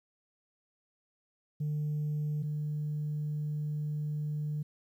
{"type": "tone pair in turn", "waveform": "sine", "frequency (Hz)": [150, 150], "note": ["D3", "D3"], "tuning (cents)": [37, 37], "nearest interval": "unison", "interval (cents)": 0, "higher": "neither", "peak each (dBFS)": [-28, -30], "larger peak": "first", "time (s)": [[1.6, 2.43], [2.43, 4.63]], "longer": "second", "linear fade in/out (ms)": 10, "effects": ["tanh soft clip ceiling -28 dBFS", "11-bit"]}